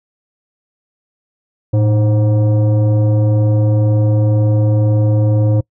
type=tone with frequency modulation; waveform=sine; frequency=110 Hz; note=A2; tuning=in tune; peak=-8 dBFS; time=1.73-5.61 s; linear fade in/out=10 ms; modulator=418 Hz; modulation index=0.51; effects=noise-tail reverb RT60 0.1 s tail -26 dB re dry + tanh soft clip ceiling -6 dBFS